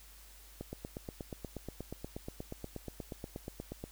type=click train; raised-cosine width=2 ms; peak=-27 dBFS; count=28; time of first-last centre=0.61-3.84 s; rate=8.36 Hz; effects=added 50 Hz sine -56 dBFS peak until 3.91 s + white hiss -58 dBFS RMS until 3.91 s